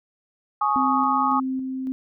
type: chord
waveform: sine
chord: Ab suspended fourth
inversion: none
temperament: equal with one note detuned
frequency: 840.7 / 1108.7 / 1244.5 Hz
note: Ab5 / Db6 / Eb6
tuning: +21 / 0 / 0 cents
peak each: -23 dBFS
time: 0.61-1.4 s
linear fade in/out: 5 ms
type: tone with tremolo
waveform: sine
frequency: 261.6 Hz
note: C4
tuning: in tune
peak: -23 dBFS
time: 0.76-1.92 s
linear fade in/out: 0 ms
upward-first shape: square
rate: 1.8 Hz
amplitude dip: 30%
effects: none